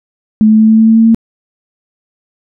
sine tone with pitch steps, 216.1 / 217.6 / 219.1 / 220.6 / 222.2 / 223.7 / 225.3 / 226.8 Hz, A3 / A3 / A3 / A3 / A3 / A3 / A3 / A#3, -31 / -19 / -7 / +5 / +17 / +29 / +41 / -47 cents, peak -3 dBFS, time 0.41-1.146 s, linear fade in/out 0 ms, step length 92 ms, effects none

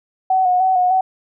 sine tone with vibrato, 740 Hz, F#5, in tune, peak -12 dBFS, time 0.3-1.01 s, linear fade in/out 5 ms, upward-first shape square, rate 3.3 Hz, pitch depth 32 cents each way, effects none

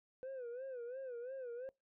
sine tone with vibrato, 503 Hz, B4, 32 cents sharp, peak -40 dBFS, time 0.23-1.69 s, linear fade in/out 0 ms, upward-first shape sine, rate 2.9 Hz, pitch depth 120 cents each way, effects noise-tail reverb RT60 0.2 s tail -26 dB re dry + tanh soft clip ceiling -42 dBFS

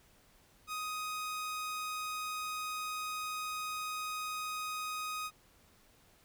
sawtooth tone, 1251 Hz, D#6, 9 cents sharp, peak -33 dBFS, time 0.67-5.31 s, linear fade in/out 50 ms, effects pink hiss -65 dBFS RMS until 6.24 s

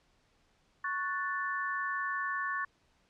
sine chord, F# minor, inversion second, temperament equal, 1108.7 / 1480 / 1760 Hz, C#6 / F#6 / A6, 0 / 0 / 0 cents, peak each -35 / -39 / -35 dBFS, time 0.84-2.65 s, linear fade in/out 5 ms, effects pink hiss -70 dBFS RMS until 3.09 s + low-pass 6000 Hz 12 dB/octave

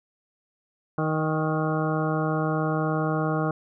harmonic tone with a mistuned harmonic, 156.8 Hz, D#3, 14 cents sharp, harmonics 1 / 2 / 3 / 4 / 5 / 7 / 8 / 9, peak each -26 / -29 / -31 / -32 / -33 / -34 / -35 / -36 dBFS, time 0.98-3.51 s, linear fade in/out 2 ms, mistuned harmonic 4, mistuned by -17 cents, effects none

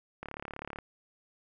click train, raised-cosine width 0.5 ms, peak -24 dBFS, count 21, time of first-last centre 0.23-0.787 s, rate 35.9 Hz, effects none

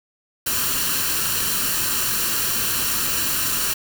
white noise with comb filter, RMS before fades -22 dBFS, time 0.46-3.74 s, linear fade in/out 10 ms, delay 0.7 ms, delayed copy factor +0.6, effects none

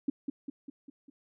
sine tone with echo, 280 Hz, C#4, 18 cents sharp, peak -24 dBFS, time 0.08-0.1 s, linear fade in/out 5 ms, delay 200 ms, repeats 5, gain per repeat -5 dB, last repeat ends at 1.1 s, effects none

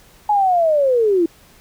sine linear sweep, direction down, 850 to 321.9 Hz, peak -12 dBFS, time 0.29-1.26 s, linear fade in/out 5 ms, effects pink hiss -49 dBFS RMS until 1.6 s

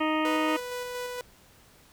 harmonic tone, 311.1 Hz, D#4, in tune, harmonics 1 / 2 / 3 / 4 / 6 / 7 / 8 / 9 / 10, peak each -27 / -32 / -32 / -32 / -36 / -40 / -38 / -40 / -42 dBFS, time 0-0.57 s, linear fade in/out 10 ms
sawtooth tone with tremolo, 493.9 Hz, B4, in tune, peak -28 dBFS, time 0.25-1.21 s, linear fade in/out 0 ms, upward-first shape square, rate 4.3 Hz, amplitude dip 25%
effects pink hiss -57 dBFS RMS until 1.92 s

